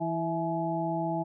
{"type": "harmonic tone with a mistuned harmonic", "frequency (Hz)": 164.81, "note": "E3", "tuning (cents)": 0, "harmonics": [1, 2, 4, 5], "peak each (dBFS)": [-33, -33, -33, -33], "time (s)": [0, 1.24], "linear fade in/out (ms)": 20, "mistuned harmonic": 5, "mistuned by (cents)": 45, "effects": []}